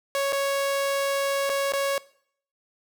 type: tone with dropouts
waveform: sawtooth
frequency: 554.4 Hz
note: C#5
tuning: in tune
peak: -19 dBFS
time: 0.15-1.98 s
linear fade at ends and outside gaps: 1 ms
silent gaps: 0.324-0.329 / 1.494-1.498 / 1.722-1.735 s
effects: noise-tail reverb RT60 0.6 s tail -20 dB re dry